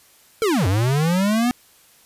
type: linear two-way sweep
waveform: square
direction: down then up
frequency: 466.8 to 88 to 250.6 Hz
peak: -17 dBFS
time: 0.42-1.51 s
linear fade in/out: 0 ms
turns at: 0.67 s
effects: white hiss -53 dBFS RMS until 2.05 s + resampled to 32000 Hz